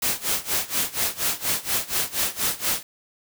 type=noise with tremolo; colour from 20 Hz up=white; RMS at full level=-22 dBFS; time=0.02-2.83 s; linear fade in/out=5 ms; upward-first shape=sine; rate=4.2 Hz; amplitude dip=90%; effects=none